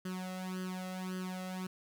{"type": "tone with flanger", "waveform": "sawtooth", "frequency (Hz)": 185, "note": "F#3", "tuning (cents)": 0, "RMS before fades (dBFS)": -40, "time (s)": [0.05, 1.67], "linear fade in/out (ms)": 5, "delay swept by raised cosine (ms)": [0.64, 1.54], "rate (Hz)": 1.8, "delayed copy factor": 0.85, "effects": []}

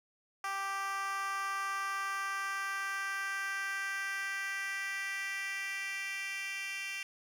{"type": "tone with high-pass filter sweep", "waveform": "10% pulse", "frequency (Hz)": 392, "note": "G4", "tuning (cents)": 0, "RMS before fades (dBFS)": -37, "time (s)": [0.44, 7.03], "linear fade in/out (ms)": 2, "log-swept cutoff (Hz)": [980, 2500], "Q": 2.9, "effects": ["low-pass 12000 Hz 12 dB/octave", "10-bit"]}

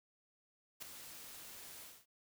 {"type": "noise with ADSR envelope", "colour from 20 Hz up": "white", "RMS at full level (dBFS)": -43, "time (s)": [0.8, 2.06], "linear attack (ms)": 24, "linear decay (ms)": 4, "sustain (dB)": -9, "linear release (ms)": 240, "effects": []}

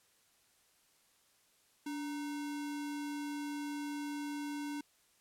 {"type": "tone with sample-and-hold", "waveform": "sine", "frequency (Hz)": 290, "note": "D4", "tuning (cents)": -22, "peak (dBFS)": -37, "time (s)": [1.86, 4.81], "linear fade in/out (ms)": 5, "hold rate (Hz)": 1225, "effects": ["white hiss -70 dBFS RMS until 5.2 s", "low-pass 12000 Hz 12 dB/octave"]}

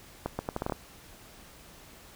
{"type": "accelerating click train", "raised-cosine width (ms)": 1, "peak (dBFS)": -16, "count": 8, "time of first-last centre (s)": [0.26, 0.722], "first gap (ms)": 130, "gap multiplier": 0.76, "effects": ["pink hiss -52 dBFS RMS until 2.15 s"]}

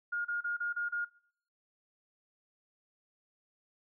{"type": "tone bursts", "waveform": "sine", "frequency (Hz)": 1423, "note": "F6", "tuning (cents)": 32, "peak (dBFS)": -31, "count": 6, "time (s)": [0.12, 1.05], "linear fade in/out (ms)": 10, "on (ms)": 130, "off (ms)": 30, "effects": ["noise-tail reverb RT60 0.6 s tail -22 dB re dry"]}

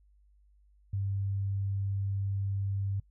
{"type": "tone", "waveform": "sine", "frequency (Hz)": 98.6, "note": "G2", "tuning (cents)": 11, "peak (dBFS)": -29, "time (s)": [0.93, 3], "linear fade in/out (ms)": 5, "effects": ["noise-tail reverb RT60 0.1 s tail -23 dB re dry", "added 50 Hz sine -60 dBFS peak until 3.1 s"]}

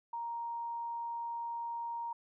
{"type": "tone", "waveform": "sine", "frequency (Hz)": 935, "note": "A#5", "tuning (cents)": 5, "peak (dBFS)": -36, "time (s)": [0.13, 2.13], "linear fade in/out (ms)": 5, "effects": []}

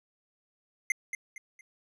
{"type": "tone with echo", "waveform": "square", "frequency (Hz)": 2093, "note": "C7", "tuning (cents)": 0, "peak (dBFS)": -24, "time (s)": [0.9, 0.92], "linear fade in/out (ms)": 2, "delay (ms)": 230, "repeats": 3, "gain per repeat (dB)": -9, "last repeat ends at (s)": 1.61, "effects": ["low-pass 11000 Hz 12 dB/octave"]}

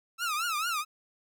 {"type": "tone with vibrato", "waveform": "sawtooth", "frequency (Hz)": 1306, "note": "E6", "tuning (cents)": -17, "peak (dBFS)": -25, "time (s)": [0.18, 0.85], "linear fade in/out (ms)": 50, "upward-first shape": "triangle", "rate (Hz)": 4.5, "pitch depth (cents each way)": 190, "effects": []}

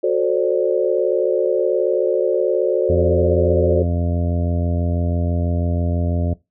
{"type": "chord", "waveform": "sine", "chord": "D dominant seventh", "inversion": "first", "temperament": "just", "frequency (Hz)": [367.1, 440.5, 528.6, 587.3], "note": ["F#4", "A4", "C5", "D5"], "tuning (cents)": [-14, 2, 18, 0], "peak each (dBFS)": [-19, -20, -20, -22], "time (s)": [0.03, 3.83], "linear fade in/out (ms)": 10}
{"type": "harmonic tone", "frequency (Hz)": 86.1, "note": "F2", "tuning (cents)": -24, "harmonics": [1, 2, 3, 4, 5, 6, 7, 8], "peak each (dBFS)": [-18, -25, -27, -35, -34, -39, -30, -37], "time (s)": [2.89, 6.34], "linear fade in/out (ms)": 10}
{"effects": ["noise-tail reverb RT60 0.2 s tail -19 dB re dry"]}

